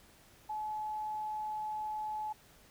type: tone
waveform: sine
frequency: 856 Hz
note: A5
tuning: 48 cents flat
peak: -35 dBFS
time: 0.49-2.33 s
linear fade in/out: 10 ms
effects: pink hiss -61 dBFS RMS until 2.7 s